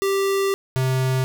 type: tone pair in turn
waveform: square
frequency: 392 / 130.36 Hz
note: G4 / C3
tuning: 0 / -6 cents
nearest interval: octave + perfect fifth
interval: 1906 cents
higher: first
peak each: -19 dBFS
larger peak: neither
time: 0.02-0.54 / 0.76-1.24 s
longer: first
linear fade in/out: 0 ms
effects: none